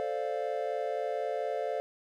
triangle chord, D minor seventh, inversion second, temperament equal, 440 / 523.3 / 587.3 / 698.5 Hz, A4 / C5 / D5 / F5, 0 / 0 / 0 / 0 cents, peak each -34 dBFS, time 0-1.8 s, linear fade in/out 0 ms, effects none

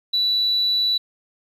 sine tone, 3951 Hz, B7, in tune, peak -16 dBFS, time 0.13-0.98 s, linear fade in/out 10 ms, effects tanh soft clip ceiling -13 dBFS + 9-bit

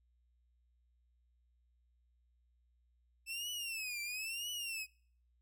sawtooth tone with vibrato, 2637 Hz, E7, in tune, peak -36 dBFS, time 3.26-4.87 s, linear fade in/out 50 ms, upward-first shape triangle, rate 1 Hz, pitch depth 210 cents each way, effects noise-tail reverb RT60 0.6 s tail -26 dB re dry + added 60 Hz sine -70 dBFS peak until 5.41 s

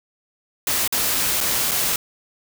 white noise with dropouts, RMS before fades -21 dBFS, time 0.67-1.96 s, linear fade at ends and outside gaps 2 ms, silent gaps 0.877-0.924 / 1.405-1.41 / 1.712-1.716 s, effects none

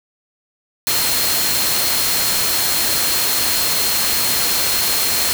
sine tone in noise, 4225 Hz, C8, 16 cents sharp, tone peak -23 dBFS, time 0.87-5.33 s, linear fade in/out 0 ms, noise white, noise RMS -18 dBFS, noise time 0.87-5.33 s, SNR -8 dB, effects none

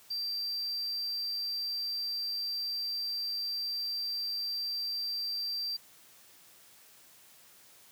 triangle tone, 4699 Hz, D8, in tune, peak -31 dBFS, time 0.1-5.77 s, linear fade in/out 10 ms, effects white hiss -58 dBFS RMS until 7.91 s + high-pass 80 Hz 12 dB/octave

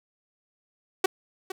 sawtooth tone with echo, 378.4 Hz, F#4, 39 cents sharp, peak -14 dBFS, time 1.04-1.06 s, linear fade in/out 5 ms, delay 460 ms, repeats 1, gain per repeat -13 dB, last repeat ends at 1.52 s, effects none

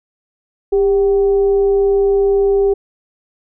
sine tone with frequency modulation, 398.2 Hz, G4, 27 cents sharp, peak -10 dBFS, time 0.72-2.74 s, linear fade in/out 10 ms, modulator 367 Hz, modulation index 0.26, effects none

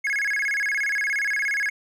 triangle tone with vibrato, 1900 Hz, A#6, 33 cents sharp, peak -20 dBFS, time 0.04-1.7 s, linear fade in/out 10 ms, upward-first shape square, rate 17 Hz, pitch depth 230 cents each way, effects none

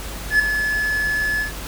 triangle tone with ADSR envelope, 1718 Hz, A6, 42 cents flat, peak -8 dBFS, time 0.3-1.52 s, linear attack 96 ms, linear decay 3 ms, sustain -9 dB, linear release 120 ms, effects added 50 Hz sine -32 dBFS peak until 1.67 s + pink hiss -33 dBFS RMS until 1.67 s

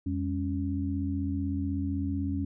sine tone cluster, 86.6 / 201.1 / 277.1 Hz, F2 / G3 / C#4, -14 / +44 / -1 cents, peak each -31 / -36 / -31 dBFS, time 0.06-2.45 s, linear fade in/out 5 ms, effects none

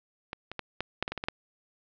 clicks, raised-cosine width 0.3 ms, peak -19 / -22 / -17 / -14 / -11 / -16 / -17 / -18 / -17 / -11 dBFS, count 10, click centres 0.331 / 0.516 / 0.593 / 0.806 / 1.026 / 1.079 / 1.12 / 1.177 / 1.239 / 1.285 s, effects low-pass 5000 Hz 12 dB/octave

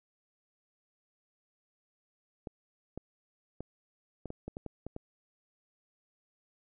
clicks, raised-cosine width 2 ms, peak -26 dBFS, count 10, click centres 2.472 / 2.976 / 3.606 / 4.257 / 4.304 / 4.48 / 4.569 / 4.663 / 4.866 / 4.964 s, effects none

